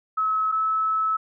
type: tone pair in turn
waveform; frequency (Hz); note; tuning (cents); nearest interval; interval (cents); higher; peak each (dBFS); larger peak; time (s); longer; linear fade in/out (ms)
sine; 1289 / 1300.2; E6 / E6; -39 / -24; unison; 15; second; -20 / -20; neither; 0.17-0.52 / 0.52-1.17; second; 10
effects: none